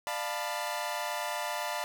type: chord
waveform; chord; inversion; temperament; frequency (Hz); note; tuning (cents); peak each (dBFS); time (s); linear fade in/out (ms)
sawtooth; B half-diminished seventh; first; equal with one note detuned; 598.6 / 698.5 / 880 / 987.8; D5 / F5 / A5 / B5; +33 / 0 / 0 / 0; -34; 0.07-1.84; 0
effects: none